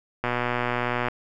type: click train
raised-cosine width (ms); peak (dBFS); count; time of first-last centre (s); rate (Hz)
0.5; -10; 104; 0.24-1.084; 122
effects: none